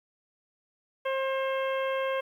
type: harmonic tone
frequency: 533 Hz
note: C5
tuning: 32 cents sharp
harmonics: 1 / 2 / 3 / 4 / 5 / 6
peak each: -28 / -34 / -38 / -40 / -42 / -44 dBFS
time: 1.05-2.21 s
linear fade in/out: 10 ms
effects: 10-bit